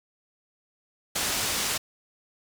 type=low-pass noise; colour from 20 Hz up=white; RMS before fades=-28 dBFS; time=1.15-1.78 s; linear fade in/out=10 ms; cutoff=8600 Hz; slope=12 dB/octave; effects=none